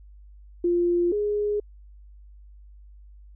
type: tone pair in turn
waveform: sine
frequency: 348.3 / 415.5 Hz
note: F4 / G#4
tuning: -5 / +1 cents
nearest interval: minor third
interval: 306 cents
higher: second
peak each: -19 / -22 dBFS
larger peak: first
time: 0.64-1.12 / 1.12-1.6 s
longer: neither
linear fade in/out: 5 ms
effects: added 50 Hz sine -45 dBFS peak until 3.35 s